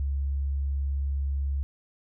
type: tone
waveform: sine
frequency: 69.3 Hz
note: C#2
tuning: in tune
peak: -25 dBFS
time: 0-1.63 s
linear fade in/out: 0 ms
effects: none